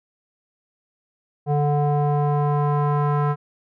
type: tone with low-pass filter sweep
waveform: square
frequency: 146.3 Hz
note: D3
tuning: 6 cents flat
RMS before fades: -20 dBFS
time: 1.46-3.36 s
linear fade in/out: 50 ms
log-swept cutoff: 690 to 1200 Hz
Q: 3
effects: none